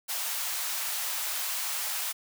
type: high-pass noise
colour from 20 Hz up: white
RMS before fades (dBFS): -32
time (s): 0.08-2.13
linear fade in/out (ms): 20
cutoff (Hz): 660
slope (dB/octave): 24
effects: none